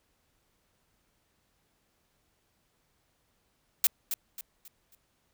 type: noise with echo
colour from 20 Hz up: blue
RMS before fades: -22 dBFS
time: 3.84-3.87 s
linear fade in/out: 2 ms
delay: 270 ms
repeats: 4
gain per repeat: -9 dB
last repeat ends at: 4.95 s
effects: pink hiss -73 dBFS RMS until 5.33 s